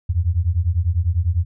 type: beating tone pair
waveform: sine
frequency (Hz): 81.4 / 91.4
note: E2 / F#2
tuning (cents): -21 / -21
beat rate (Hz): 10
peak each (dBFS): -19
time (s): 0.09-1.45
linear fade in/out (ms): 10
effects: none